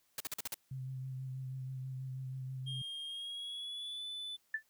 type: noise bursts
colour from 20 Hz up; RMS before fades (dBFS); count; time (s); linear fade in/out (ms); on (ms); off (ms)
white; -39; 6; 0.18-0.543; 2; 23; 45
type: tone with vibrato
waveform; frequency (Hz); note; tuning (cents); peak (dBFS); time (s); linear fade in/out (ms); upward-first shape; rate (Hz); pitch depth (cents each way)
sine; 130.81; C3; 0; -39; 0.71-2.82; 5; sine; 6.2; 22
type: tone with pitch glide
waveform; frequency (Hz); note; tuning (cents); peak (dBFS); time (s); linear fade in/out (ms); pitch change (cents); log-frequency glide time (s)
triangle; 3224 to 3496; G7 to A7; +48 to -12; -39; 2.66-4.37; 20; +140; 3.06-4.04
type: tone with exponential decay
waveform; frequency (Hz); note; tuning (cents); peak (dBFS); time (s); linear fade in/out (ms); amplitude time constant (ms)
sine; 1758; A6; -2; -29; 4.54-4.63; 5; 19
effects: white hiss -74 dBFS RMS until 4.69 s